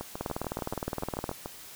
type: two click trains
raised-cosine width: 1 ms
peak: -17 / -21 dBFS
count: 22 / 11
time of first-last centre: 0.21-1.292 / 0.01-1.459 s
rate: 19.4 / 6.9 Hz
effects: white hiss -47 dBFS RMS until 1.75 s